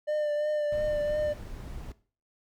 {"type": "tone with vibrato", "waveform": "triangle", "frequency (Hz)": 598, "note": "D5", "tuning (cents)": 31, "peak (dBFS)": -24, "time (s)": [0.07, 1.34], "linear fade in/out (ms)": 20, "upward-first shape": "triangle", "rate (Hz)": 2.9, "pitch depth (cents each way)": 28}
{"type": "noise", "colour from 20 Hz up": "brown", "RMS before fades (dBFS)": -40, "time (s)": [0.72, 1.92], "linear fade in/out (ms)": 2}
{"effects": ["noise-tail reverb RT60 0.4 s tail -17 dB re dry"]}